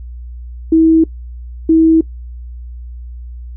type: tone pair in turn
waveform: sine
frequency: 323.1 / 323.1 Hz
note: E4 / E4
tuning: -35 / -35 cents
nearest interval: unison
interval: 0 cents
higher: neither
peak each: -5 dBFS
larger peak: neither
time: 0.72-1.04 / 1.69-2.01 s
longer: neither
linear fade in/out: 5 ms
effects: noise-tail reverb RT60 0.1 s tail -21 dB re dry + added 60 Hz sine -26 dBFS peak until 3.56 s